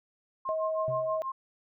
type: tone with tremolo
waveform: sine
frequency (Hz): 1062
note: C6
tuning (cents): +25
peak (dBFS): -30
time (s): 0.45-1.32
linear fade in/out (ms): 5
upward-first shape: sine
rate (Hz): 6.3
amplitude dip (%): 100
type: tone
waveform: sine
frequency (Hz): 636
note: D#5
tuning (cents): +38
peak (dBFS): -28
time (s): 0.49-1.22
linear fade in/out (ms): 0
type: tone with exponential decay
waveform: triangle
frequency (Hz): 130.81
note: C3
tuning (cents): 0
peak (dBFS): -31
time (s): 0.88-1.25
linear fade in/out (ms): 2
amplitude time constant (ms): 79
effects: none